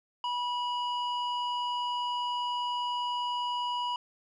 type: tone with low-pass filter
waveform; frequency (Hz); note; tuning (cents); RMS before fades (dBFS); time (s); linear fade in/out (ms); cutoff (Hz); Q
square; 975; B5; -23; -32; 0.24-3.96; 2; 3200; 1.5
effects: none